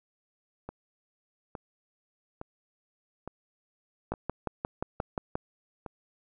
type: two click trains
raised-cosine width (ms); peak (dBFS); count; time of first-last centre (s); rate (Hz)
1; -16 / -24; 8 / 7; 4.12-5.355 / 0.69-5.862; 5.67 / 1.16
effects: none